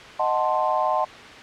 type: chord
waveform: sine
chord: D# diminished seventh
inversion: none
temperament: equal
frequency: 622.3 / 740 / 880 / 1046.5 Hz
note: D#5 / F#5 / A5 / C6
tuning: 0 / 0 / 0 / 0 cents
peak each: -25 dBFS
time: 0.19-1.05 s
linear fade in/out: 10 ms
effects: white hiss -40 dBFS RMS until 1.42 s + low-pass 3000 Hz 12 dB/octave